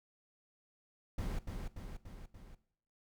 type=noise with echo; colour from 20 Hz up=brown; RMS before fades=-37 dBFS; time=1.18-1.39 s; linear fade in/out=5 ms; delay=290 ms; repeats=4; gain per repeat=-4 dB; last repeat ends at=2.55 s; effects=noise-tail reverb RT60 0.6 s tail -17 dB re dry